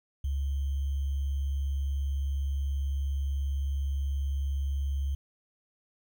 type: tone with sample-and-hold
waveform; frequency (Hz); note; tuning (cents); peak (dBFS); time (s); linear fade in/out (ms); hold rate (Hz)
sine; 69.3; C#2; 0; -27; 0.24-5.15; 5; 3150
effects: none